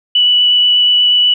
sine tone with vibrato, 2958 Hz, F#7, 1 cent flat, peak -7 dBFS, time 0.15-1.34 s, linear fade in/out 5 ms, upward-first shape sine, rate 8.3 Hz, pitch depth 8 cents each way, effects none

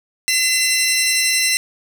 15% pulse tone pair together, 2032 / 2713 Hz, B6 / E7, +49 / +49 cents, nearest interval perfect fourth, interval 500 cents, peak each -11 dBFS, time 0.28-1.57 s, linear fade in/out 0 ms, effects none

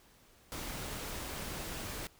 pink noise, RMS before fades -41 dBFS, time 0.52-2.07 s, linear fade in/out 0 ms, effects pink hiss -63 dBFS RMS until 2.19 s

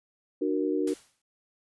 sine chord, D augmented, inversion none, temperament equal with one note detuned, 299.5 / 370 / 466.2 Hz, D4 / F#4 / A#4, +34 / 0 / 0 cents, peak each -28 / -29 / -31 dBFS, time 0.41-0.94 s, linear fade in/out 10 ms
white noise with exponential decay, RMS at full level -39 dBFS, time 0.87-1.22 s, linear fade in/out 5 ms, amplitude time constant 74 ms
effects resampled to 24000 Hz

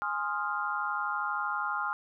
sine chord, F minor seventh, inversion first, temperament equal, 830.6 / 1046.5 / 1244.5 / 1396.9 Hz, Ab5 / C6 / Eb6 / F6, 0 / 0 / 0 / 0 cents, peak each -36 / -36 / -35 / -33 dBFS, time 0.02-1.93 s, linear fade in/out 0 ms, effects none

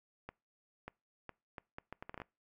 accelerating click train, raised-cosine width 0.5 ms, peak -29 dBFS, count 12, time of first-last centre 0.29-2.218 s, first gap 590 ms, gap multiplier 0.7, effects noise-tail reverb RT60 0.3 s tail -25 dB re dry

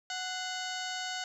harmonic tone with a mistuned harmonic, 740 Hz, F#5, in tune, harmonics 1 / 2 / 3 / 4 / 5 / 6 / 7 / 8 / 9 / 10, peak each -40 / -40 / -46 / -42 / -45 / -43 / -49 / -50 / -47 / -49 dBFS, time 0.1-1.24 s, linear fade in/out 2 ms, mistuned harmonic 3, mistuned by -120 cents, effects 11-bit

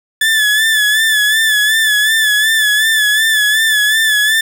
30% pulse tone with vibrato, 1735 Hz, A6, 25 cents flat, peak -7 dBFS, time 0.21-4.41 s, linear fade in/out 5 ms, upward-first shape sine, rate 2.7 Hz, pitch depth 53 cents each way, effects 7-bit

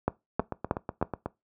two click trains, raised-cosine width 1 ms, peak -10 / -17 dBFS, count 4 / 8, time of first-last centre 0.08-1.026 / 0.4-1.26 s, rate 3.17 / 8.14 Hz, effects noise-tail reverb RT60 0.2 s tail -20 dB re dry + high-pass 60 Hz 12 dB/octave

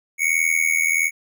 square tone with amplitude modulation, 2217 Hz, C#7, in tune, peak -14 dBFS, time 0.18-1.11 s, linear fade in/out 50 ms, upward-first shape sine, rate 81.3 Hz, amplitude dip 85%, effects none

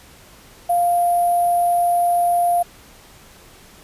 sine tone with sample-and-hold, 698.5 Hz, F5, in tune, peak -14 dBFS, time 0.69-2.63 s, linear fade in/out 10 ms, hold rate 11025 Hz, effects pink hiss -46 dBFS RMS until 3.83 s + resampled to 32000 Hz

